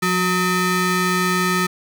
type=ring-modulated tone; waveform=25% pulse; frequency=546 Hz; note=C#5; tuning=26 cents flat; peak=-10 dBFS; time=0.02-1.67 s; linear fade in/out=10 ms; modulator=725 Hz; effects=none